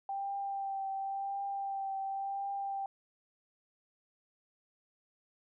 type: tone with vibrato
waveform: sine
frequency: 786 Hz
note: G5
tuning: 4 cents sharp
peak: -34 dBFS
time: 0.09-2.86 s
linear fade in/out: 2 ms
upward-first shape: triangle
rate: 0.93 Hz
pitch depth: 22 cents each way
effects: none